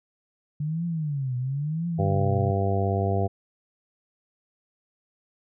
sine tone with vibrato, 146 Hz, D3, 10 cents flat, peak -25 dBFS, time 0.6-2.51 s, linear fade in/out 5 ms, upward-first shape triangle, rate 0.98 Hz, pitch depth 300 cents each way
harmonic tone, 98 Hz, G2, in tune, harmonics 1 / 2 / 3 / 4 / 5 / 6 / 7 / 8, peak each -24 / -31 / -37 / -30 / -32 / -40 / -29 / -37 dBFS, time 1.98-3.28 s, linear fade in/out 20 ms
effects none

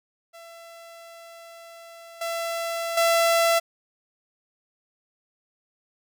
sawtooth tone with level steps, 671 Hz, E5, 31 cents sharp, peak -39 / -23 / -14 dBFS, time 0.33-3.6 s, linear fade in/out 20 ms, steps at 2.21 / 2.97 s, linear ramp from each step 5 ms, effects none

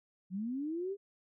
sine linear sweep, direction up, 175.5 to 408.5 Hz, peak -34 dBFS, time 0.3-0.97 s, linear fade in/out 50 ms, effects none

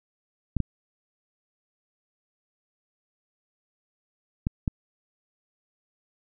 clicks, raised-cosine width 5 ms, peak -12 dBFS, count 4, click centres 0.567 / 0.603 / 4.469 / 4.678 s, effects none

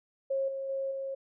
sine tone with level steps, 541 Hz, C#5, 42 cents flat, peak -27 / -33 / -30 / -33 dBFS, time 0.3-1.15 s, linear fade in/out 10 ms, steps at 0.48 / 0.69 / 0.91 s, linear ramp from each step 5 ms, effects none

